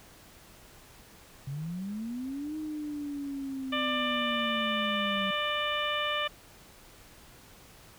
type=linear two-way sweep; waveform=sine; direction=up then down; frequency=132.1 to 311.1 to 193.4 Hz; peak=-33 dBFS; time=1.47-5.31 s; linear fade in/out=5 ms; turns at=2.56 s
type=harmonic tone; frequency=594 Hz; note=D5; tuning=20 cents sharp; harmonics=1 / 2 / 3 / 4 / 5 / 6; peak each=-35 / -33 / -36 / -36 / -34 / -39 dBFS; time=3.72-6.28 s; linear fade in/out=10 ms
effects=pink hiss -54 dBFS RMS until 7.98 s